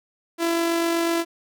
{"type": "tone with amplitude modulation", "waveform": "sawtooth", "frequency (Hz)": 335.7, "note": "E4", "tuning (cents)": 32, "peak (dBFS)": -15, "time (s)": [0.38, 1.25], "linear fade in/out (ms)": 50, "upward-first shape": "sine", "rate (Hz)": 48, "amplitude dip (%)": 30, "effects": []}